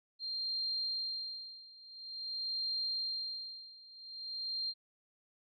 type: tone with tremolo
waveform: sine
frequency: 4186 Hz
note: C8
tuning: in tune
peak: -33 dBFS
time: 0.19-4.74 s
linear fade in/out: 50 ms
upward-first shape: sine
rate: 0.48 Hz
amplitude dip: 90%
effects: none